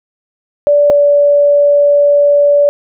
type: tone pair in turn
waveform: sine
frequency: 581 / 577 Hz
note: D5 / D5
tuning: -19 / -31 cents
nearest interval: unison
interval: 12 cents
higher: first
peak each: -5 dBFS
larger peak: neither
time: 0.67-0.9 / 0.9-2.69 s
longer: second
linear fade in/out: 0 ms
effects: none